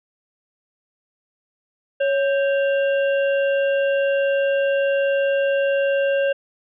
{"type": "harmonic tone with a mistuned harmonic", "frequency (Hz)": 554.4, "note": "C#5", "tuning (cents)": 0, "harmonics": [1, 3, 5, 6], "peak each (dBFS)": [-17, -27, -31, -45], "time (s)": [2, 6.33], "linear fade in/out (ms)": 10, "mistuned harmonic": 3, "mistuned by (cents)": -94, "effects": []}